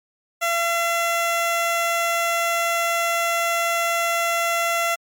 15% pulse tone, 679 Hz, F5, 49 cents flat, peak -13 dBFS, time 0.41-4.96 s, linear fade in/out 20 ms, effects MP3 96 kbps

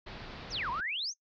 pink low-pass noise, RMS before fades -45 dBFS, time 0.06-0.81 s, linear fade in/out 10 ms, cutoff 4800 Hz, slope 48 dB/octave
sine exponential two-way sweep, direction down then up, 6730 to 914 to 6730 Hz, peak -32 dBFS, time 0.5-1.14 s, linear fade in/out 50 ms, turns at 0.7 s
effects noise-tail reverb RT60 0.1 s tail -21 dB re dry

